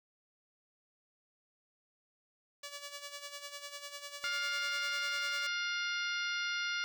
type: tone with tremolo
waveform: 5% pulse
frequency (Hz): 574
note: D5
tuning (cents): -40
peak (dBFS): -30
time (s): 2.63-5.47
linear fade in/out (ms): 5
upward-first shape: sine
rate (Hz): 10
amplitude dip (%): 65
type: harmonic tone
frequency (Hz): 705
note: F5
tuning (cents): +16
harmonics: 2 / 3 / 4 / 5 / 6 / 7 / 8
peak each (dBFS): -36 / -40 / -42 / -44 / -46 / -47 / -48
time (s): 4.24-6.84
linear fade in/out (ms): 0
effects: none